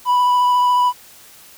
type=tone with vibrato; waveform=triangle; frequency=987.8 Hz; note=B5; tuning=in tune; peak=-10 dBFS; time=0.05-0.93 s; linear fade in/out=50 ms; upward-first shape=triangle; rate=14 Hz; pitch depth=14 cents each way; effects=white hiss -44 dBFS RMS until 1.57 s